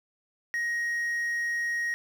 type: tone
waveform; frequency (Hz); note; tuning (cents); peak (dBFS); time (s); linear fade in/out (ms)
triangle; 1881; A#6; +15; -25; 0.54-1.94; 0
effects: 9-bit